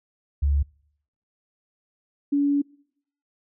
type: tone pair in turn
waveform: sine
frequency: 71.2 / 284.8 Hz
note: C#2 / C#4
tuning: +47 / +47 cents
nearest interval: 2 octaves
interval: 2400 cents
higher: second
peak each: -18 dBFS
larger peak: neither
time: 0.42-0.63 / 2.32-2.62 s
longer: second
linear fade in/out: 10 ms
effects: noise-tail reverb RT60 0.7 s tail -26 dB re dry